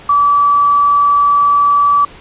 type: tone with quantisation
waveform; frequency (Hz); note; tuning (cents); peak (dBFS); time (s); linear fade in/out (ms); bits
sine; 1152; D6; -34; -7; 0.09-2.05; 5; 6
effects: pink hiss -37 dBFS RMS until 2.2 s + resampled to 8000 Hz